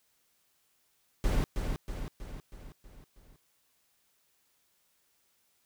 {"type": "noise with echo", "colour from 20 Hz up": "brown", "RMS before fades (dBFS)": -27, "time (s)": [1.24, 1.44], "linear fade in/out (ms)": 0, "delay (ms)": 320, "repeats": 6, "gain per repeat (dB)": -5, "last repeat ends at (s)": 3.36, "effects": ["white hiss -72 dBFS RMS until 5.65 s"]}